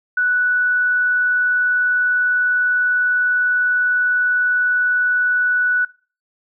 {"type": "tone with vibrato", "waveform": "sine", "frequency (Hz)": 1480, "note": "F#6", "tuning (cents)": 0, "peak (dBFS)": -14, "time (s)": [0.17, 5.85], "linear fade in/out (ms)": 5, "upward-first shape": "sine", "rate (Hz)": 20, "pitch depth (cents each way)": 9, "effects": ["noise-tail reverb RT60 0.4 s tail -25 dB re dry"]}